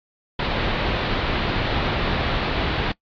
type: low-pass noise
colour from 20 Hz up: pink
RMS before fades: -23 dBFS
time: 0.39-2.92 s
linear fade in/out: 5 ms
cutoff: 4100 Hz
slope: 48 dB/octave
effects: noise-tail reverb RT60 0.1 s tail -22 dB re dry + AAC 64 kbps